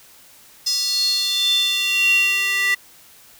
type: tone with high-pass filter sweep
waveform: square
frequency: 392.9 Hz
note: G4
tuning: 4 cents sharp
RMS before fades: -19 dBFS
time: 0.66-2.75 s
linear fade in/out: 10 ms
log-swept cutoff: 5100 to 2100 Hz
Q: 9
effects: white hiss -48 dBFS RMS until 3.39 s